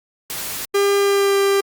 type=noise; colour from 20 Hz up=white; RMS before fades=-27 dBFS; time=0.3-0.65 s; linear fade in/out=0 ms
type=tone with pitch glide; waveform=45% pulse; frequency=400.9 to 395.8 Hz; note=G4 to G4; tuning=+39 to +17 cents; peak=-14 dBFS; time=0.74-1.61 s; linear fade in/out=10 ms; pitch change=-22 cents; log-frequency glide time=0.98-1.38 s
effects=Opus 48 kbps